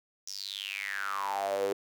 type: tone with high-pass filter sweep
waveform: sawtooth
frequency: 98.9 Hz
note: G2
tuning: 16 cents sharp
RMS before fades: -34 dBFS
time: 0.27-1.73 s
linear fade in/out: 5 ms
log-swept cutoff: 5800 to 410 Hz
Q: 9.2
effects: none